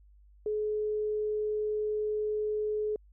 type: tone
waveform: sine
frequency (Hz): 424.9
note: G#4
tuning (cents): +40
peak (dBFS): -28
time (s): 0.46-2.96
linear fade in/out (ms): 2
effects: added 50 Hz sine -55 dBFS peak until 3.12 s